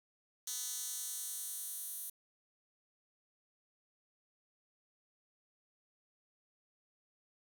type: tone with high-pass filter sweep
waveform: 10% pulse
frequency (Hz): 250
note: B3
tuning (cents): +21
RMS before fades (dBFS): -42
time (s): 0.47-2.1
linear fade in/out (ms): 5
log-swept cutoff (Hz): 6200 to 11000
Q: 1.5
effects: none